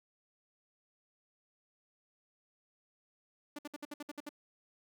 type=tone bursts; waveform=sawtooth; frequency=293.7 Hz; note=D4; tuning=in tune; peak=-37 dBFS; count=9; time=3.56-4.292 s; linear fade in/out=5 ms; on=28 ms; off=60 ms; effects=none